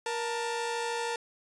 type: tone pair together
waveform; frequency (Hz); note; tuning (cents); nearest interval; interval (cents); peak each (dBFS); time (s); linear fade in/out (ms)
sawtooth; 471 / 889.1; A#4 / A5; +18 / +18; major seventh; 1100; -29 / -30; 0.06-1.16; 2
effects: resampled to 22050 Hz